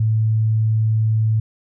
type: tone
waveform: sine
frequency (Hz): 110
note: A2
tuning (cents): 0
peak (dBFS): -14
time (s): 0-1.4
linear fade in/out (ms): 5
effects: none